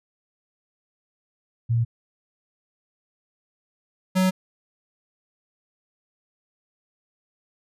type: tone pair in turn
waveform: sine / square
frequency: 116.54 / 186.28 Hz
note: A#2 / F#3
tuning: 0 / +12 cents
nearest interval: minor sixth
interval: 812 cents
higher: second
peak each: -18 dBFS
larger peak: neither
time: 1.69-1.85 / 4.15-4.31 s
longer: neither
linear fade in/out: 20 ms
effects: resampled to 32000 Hz